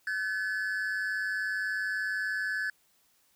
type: tone pair together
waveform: triangle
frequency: 1520 / 1716.5 Hz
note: F#6 / A6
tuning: +46 / -43 cents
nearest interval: major second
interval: 211 cents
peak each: -31 / -30 dBFS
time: 0.07-2.7 s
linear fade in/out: 2 ms
effects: white hiss -68 dBFS RMS until 3.35 s